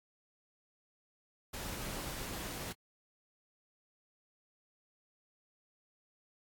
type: noise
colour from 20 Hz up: pink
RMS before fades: -42 dBFS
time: 1.53-2.73 s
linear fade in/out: 10 ms
effects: AAC 64 kbps